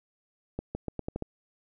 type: accelerating click train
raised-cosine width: 2 ms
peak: -19 dBFS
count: 7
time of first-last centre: 0.59-1.223 s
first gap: 160 ms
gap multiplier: 0.83
effects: none